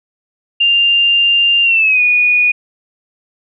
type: tone with pitch glide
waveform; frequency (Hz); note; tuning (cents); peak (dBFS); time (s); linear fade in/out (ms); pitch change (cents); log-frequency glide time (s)
sine; 2794 to 2461; F7 to D#7; 0 to -20; -8; 0.6-2.52; 10; -220; 1.63-2.02
effects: none